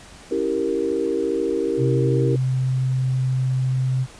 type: chord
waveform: sine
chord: C# diminished seventh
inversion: none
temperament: equal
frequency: 277.2 / 329.6 / 392 / 466.2 Hz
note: C#4 / E4 / G4 / Bb4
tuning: 0 / 0 / 0 / 0 cents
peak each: -29 / -25 / -24 / -24 dBFS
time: 0.31-2.36 s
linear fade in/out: 5 ms
type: tone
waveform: sine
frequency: 129.6 Hz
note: C3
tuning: 16 cents flat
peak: -18 dBFS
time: 1.77-4.07 s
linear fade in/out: 50 ms
effects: pink hiss -44 dBFS RMS until 4.19 s + resampled to 22050 Hz